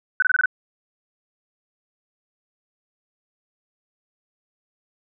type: tone bursts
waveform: sine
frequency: 1508 Hz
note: F#6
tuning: 32 cents sharp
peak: -14 dBFS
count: 6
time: 0.2-0.458 s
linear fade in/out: 2 ms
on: 23 ms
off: 24 ms
effects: none